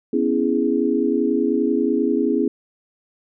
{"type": "chord", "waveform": "sine", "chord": "C# minor seventh", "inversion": "third", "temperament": "equal", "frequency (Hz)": [246.9, 277.2, 329.6, 415.3], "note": ["B3", "C#4", "E4", "G#4"], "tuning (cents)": [0, 0, 0, 0], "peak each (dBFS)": -22, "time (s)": [0.13, 2.48], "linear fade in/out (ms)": 5, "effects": []}